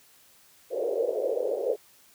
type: band-pass noise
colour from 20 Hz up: white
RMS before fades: -28 dBFS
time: 0.7-1.77 s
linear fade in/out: 50 ms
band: 420 to 550 Hz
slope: 48 dB/octave
effects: white hiss -58 dBFS RMS until 2.14 s + high-pass 60 Hz 12 dB/octave